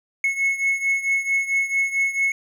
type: beating tone pair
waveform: triangle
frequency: 2188 / 2192.5 Hz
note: C#7 / C#7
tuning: -23 / -20 cents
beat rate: 4.5 Hz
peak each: -19 / -23 dBFS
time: 0.24-2.32 s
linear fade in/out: 2 ms
effects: none